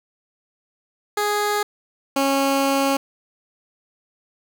15% pulse tone pair in turn, 415.2 / 274.3 Hz, G#4 / C#4, 0 / -18 cents, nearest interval perfect fifth, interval 718 cents, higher first, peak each -13 / -11 dBFS, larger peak second, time 1.17-1.63 / 2.16-2.97 s, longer second, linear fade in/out 5 ms, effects none

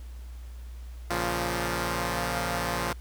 5% pulse chord, Bb minor, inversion none, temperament equal, 116.54 / 138.59 / 174.61 Hz, Bb2 / Db3 / F3, 0 / 0 / 0 cents, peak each -21 / -23 / -19 dBFS, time 1.1-2.93 s, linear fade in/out 5 ms, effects added 60 Hz sine -38 dBFS peak until 3 s + pink hiss -57 dBFS RMS until 3 s

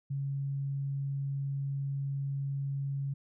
sine tone, 138.59 Hz, C#3, in tune, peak -31 dBFS, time 0.1-3.14 s, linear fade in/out 10 ms, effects none

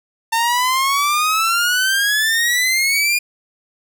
sawtooth exponential sweep, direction up, 901 to 2436 Hz, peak -11 dBFS, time 0.32-3.19 s, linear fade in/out 10 ms, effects none

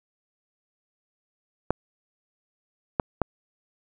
clicks, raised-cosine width 1 ms, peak -7 dBFS, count 3, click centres 1.706 / 2.998 / 3.217 s, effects none

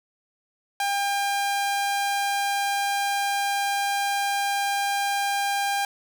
sawtooth tone, 801 Hz, G5, 37 cents sharp, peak -19 dBFS, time 0.8-5.85 s, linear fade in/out 2 ms, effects none

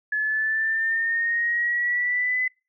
sine exponential sweep, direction up, 1709 to 2020 Hz, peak -21 dBFS, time 0.12-2.48 s, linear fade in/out 5 ms, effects noise-tail reverb RT60 0.3 s tail -26 dB re dry

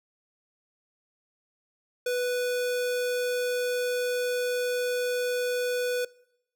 square tone, 493.9 Hz, B4, in tune, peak -26 dBFS, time 2.06-6.05 s, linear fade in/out 5 ms, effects noise-tail reverb RT60 0.8 s tail -23 dB re dry

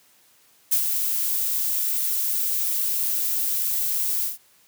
violet noise with ADSR envelope, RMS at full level -18 dBFS, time 0.71-4.38 s, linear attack 15 ms, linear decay 84 ms, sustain -6 dB, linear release 150 ms, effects white hiss -58 dBFS RMS until 4.67 s + high-pass 80 Hz 12 dB/octave

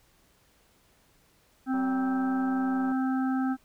harmonic tone, 261.6 Hz, C4, in tune, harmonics 1 / 3 / 5 / 6, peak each -25 / -35 / -39 / -41 dBFS, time 1.66-3.57 s, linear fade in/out 50 ms
click train, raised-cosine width 1 ms, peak -31 dBFS, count 225, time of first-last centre 1.74-2.919 s, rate 190 Hz
effects pink hiss -64 dBFS RMS until 3.64 s

